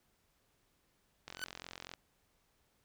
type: click train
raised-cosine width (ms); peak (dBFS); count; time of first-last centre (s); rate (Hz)
0.2; -27; 30; 1.28-1.938; 44.1
type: tone with exponential growth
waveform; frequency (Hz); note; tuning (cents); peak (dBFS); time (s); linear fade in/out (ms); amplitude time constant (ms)
sawtooth; 1500; F#6; +23; -30; 1.35-1.44; 0; 18
effects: pink hiss -75 dBFS RMS until 2.84 s